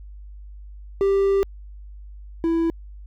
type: tone pair in turn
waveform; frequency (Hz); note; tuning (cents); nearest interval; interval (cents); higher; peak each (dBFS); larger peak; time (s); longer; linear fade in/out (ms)
triangle; 393.5 / 330.9; G4 / E4; +7 / +7; minor third; 300; first; -14 / -16; first; 1.01-1.43 / 2.44-2.7; first; 0
effects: added 50 Hz sine -37 dBFS peak until 3.06 s